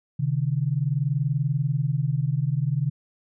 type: tone pair together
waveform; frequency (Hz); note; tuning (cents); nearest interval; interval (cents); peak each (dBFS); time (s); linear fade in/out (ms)
sine; 131.24 / 151.7; C3 / D#3; +6 / -44; minor third; 250; -24; 0.19-2.9; 10
effects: none